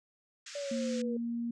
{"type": "band-pass noise", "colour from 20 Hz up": "white", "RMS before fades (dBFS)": -47, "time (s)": [0.46, 1.02], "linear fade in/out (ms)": 5, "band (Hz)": [1300, 7400], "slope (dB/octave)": 48}
{"type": "exponential sweep", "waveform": "sine", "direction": "down", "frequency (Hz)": [580, 470], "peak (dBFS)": -35, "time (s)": [0.55, 1.17], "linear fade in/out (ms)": 5}
{"type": "tone with pitch glide", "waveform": "sine", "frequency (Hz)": [233.1, 235.1], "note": ["A#3", "A#3"], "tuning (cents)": [0, 15], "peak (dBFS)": -32, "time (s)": [0.71, 1.51], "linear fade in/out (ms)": 5, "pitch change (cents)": 15, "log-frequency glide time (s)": [1.01, 1.4]}
{"effects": []}